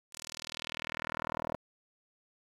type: tone with band-pass filter sweep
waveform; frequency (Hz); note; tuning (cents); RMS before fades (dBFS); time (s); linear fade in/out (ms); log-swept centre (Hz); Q
10% pulse; 40; D#1; +49; -41; 0.12-1.56; 10; 8100 to 680; 1.6
effects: 10-bit